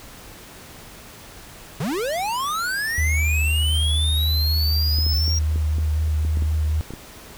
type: linear sweep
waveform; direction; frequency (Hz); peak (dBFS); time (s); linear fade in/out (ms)
square; up; 120 to 5650; -23; 1.8-5.39; 5
type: tone with vibrato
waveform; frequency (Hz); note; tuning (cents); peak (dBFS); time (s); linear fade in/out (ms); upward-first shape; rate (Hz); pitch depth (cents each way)
sine; 77.3; D#2; -11; -18; 2.98-6.81; 0; sine; 4; 19
type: clicks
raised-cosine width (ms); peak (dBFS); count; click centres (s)
3; -20; 10; 4.987 / 5.066 / 5.28 / 5.559 / 5.784 / 6.25 / 6.372 / 6.423 / 6.906 / 6.937
effects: pink hiss -42 dBFS RMS until 7.37 s